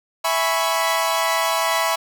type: chord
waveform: sawtooth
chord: C# minor seventh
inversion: first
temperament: equal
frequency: 659.3 / 830.6 / 987.8 / 1108.7 Hz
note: E5 / G#5 / B5 / C#6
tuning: 0 / 0 / 0 / 0 cents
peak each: -19 / -23 / -19 / -21 dBFS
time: 0.24-1.96 s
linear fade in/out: 10 ms
effects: none

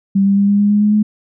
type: tone with pitch steps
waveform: sine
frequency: 196 / 198.16 / 200.3 / 202.6 / 204.8 / 207.1 / 209.3 / 211.7 Hz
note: G3 / G3 / G3 / G#3 / G#3 / G#3 / G#3 / G#3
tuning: 0 / +19 / +38 / -43 / -24 / -5 / +14 / +33 cents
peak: -9 dBFS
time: 0.15-1.03 s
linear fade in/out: 10 ms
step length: 110 ms
effects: none

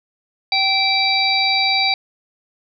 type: harmonic tone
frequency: 776 Hz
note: G5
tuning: 18 cents flat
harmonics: 1 / 3 / 5 / 6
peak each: -21 / -19 / -20 / -20 dBFS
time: 0.52-1.94 s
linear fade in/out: 2 ms
effects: none

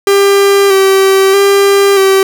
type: tone with vibrato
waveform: 45% pulse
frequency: 392 Hz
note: G4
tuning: in tune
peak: -5 dBFS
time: 0.07-2.23 s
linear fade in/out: 2 ms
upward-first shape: square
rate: 0.79 Hz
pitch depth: 25 cents each way
effects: none

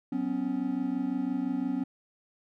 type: chord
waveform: triangle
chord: F# suspended fourth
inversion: none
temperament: equal with one note detuned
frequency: 185 / 251.3 / 277.2 Hz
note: F#3 / B3 / C#4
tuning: 0 / +30 / 0 cents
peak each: -35 / -29 / -29 dBFS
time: 0.12-1.84 s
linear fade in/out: 5 ms
effects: none

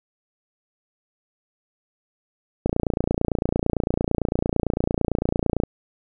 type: click train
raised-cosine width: 2 ms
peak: -7 dBFS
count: 87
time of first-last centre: 2.66-5.636 s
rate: 28.9 Hz
effects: none

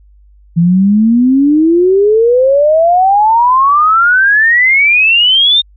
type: exponential sweep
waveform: sine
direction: up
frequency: 164.81 to 3686 Hz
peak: -5 dBFS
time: 0.56-5.62 s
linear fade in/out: 20 ms
effects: added 50 Hz sine -40 dBFS peak until 5.76 s

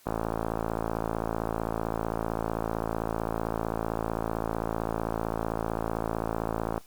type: click train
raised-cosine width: 1 ms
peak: -14 dBFS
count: 374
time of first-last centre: 0.07-6.779 s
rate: 55.6 Hz
effects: white hiss -58 dBFS RMS until 6.86 s + Opus 48 kbps

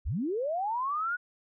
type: linear sweep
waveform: sine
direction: up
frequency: 38 to 1480 Hz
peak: -28 dBFS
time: 0.05-1.17 s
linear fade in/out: 20 ms
effects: none

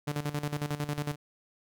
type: tone with tremolo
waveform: sawtooth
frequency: 146.83 Hz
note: D3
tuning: in tune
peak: -25 dBFS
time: 0.07-1.16 s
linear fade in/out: 10 ms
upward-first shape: square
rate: 11 Hz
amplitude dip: 75%
effects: none

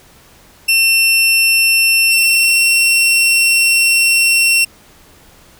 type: tone with pitch glide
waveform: sawtooth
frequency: 2700 to 2720 Hz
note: E7 to F7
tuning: +41 to -46 cents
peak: -6 dBFS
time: 0.68-4.65 s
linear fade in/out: 10 ms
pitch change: +13 cents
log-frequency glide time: 2.07-2.61 s
effects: pink hiss -45 dBFS RMS until 5.59 s

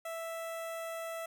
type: tone with notch filter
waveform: sawtooth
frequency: 659.3 Hz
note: E5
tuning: in tune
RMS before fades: -40 dBFS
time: 0.05-1.26 s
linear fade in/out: 5 ms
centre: 4600 Hz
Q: 1.2
effects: none

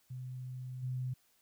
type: tone with level steps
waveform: sine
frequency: 127.5 Hz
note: C3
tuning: 44 cents flat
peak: -40 / -34 dBFS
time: 0.1-1.14 s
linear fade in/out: 10 ms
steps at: 0.82 s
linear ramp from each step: 20 ms
effects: white hiss -71 dBFS RMS until 1.41 s

